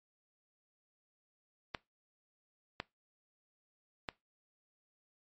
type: clicks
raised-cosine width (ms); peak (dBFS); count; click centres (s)
0.3; -20; 3; 1.748 / 2.801 / 4.088
effects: noise-tail reverb RT60 0.2 s tail -21 dB re dry + MP3 32 kbps